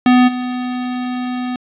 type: tone with level steps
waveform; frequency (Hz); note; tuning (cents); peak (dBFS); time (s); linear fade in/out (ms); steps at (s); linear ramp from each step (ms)
square; 249.7; B3; +19; -8 / -20; 0.06-1.56; 2; 0.27; 20
effects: resampled to 8000 Hz + 7-bit